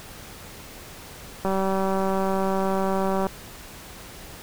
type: click train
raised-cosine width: 1 ms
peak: -12 dBFS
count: 350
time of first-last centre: 1.45-3.268 s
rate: 192 Hz
effects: pink hiss -42 dBFS RMS until 4.42 s